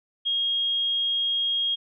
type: tone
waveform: sine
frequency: 3260 Hz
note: G#7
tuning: 33 cents flat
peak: -22 dBFS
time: 0.25-1.76 s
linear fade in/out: 20 ms
effects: none